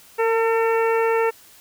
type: harmonic tone with a mistuned harmonic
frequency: 451.2 Hz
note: A4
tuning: 44 cents sharp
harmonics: 1 / 2 / 3 / 4 / 5 / 6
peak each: -18 / -24 / -28 / -30 / -32 / -34 dBFS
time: 0.18-1.31 s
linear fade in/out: 20 ms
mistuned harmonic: 1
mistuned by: +15 cents
effects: white hiss -49 dBFS RMS until 1.6 s